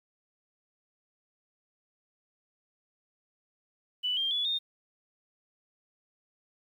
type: tone with pitch steps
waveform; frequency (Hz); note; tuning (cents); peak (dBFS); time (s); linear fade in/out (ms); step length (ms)
sine; 2976 / 3190 / 3419 / 3664; F#7 / G7 / G#7 / A#7; +9 / +30 / +50 / -31; -27; 4.03-4.59; 20; 140
effects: 10-bit